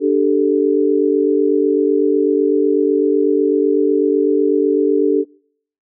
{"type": "chord", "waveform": "sine", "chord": "D suspended fourth", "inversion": "none", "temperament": "equal", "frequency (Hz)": [293.7, 392, 440], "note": ["D4", "G4", "A4"], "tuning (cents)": [0, 0, 0], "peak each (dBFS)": -16, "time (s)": [0, 5.25], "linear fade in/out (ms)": 50, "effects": ["noise-tail reverb RT60 0.6 s tail -25 dB re dry"]}